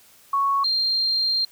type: tone pair in turn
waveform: sine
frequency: 1108.7 / 4186 Hz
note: C#6 / C8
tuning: 0 / 0 cents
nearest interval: octave + major seventh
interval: 2300 cents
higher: second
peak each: -18 / -19 dBFS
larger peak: first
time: 0.33-0.64 / 0.64-1.45 s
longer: second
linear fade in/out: 5 ms
effects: white hiss -53 dBFS RMS until 1.51 s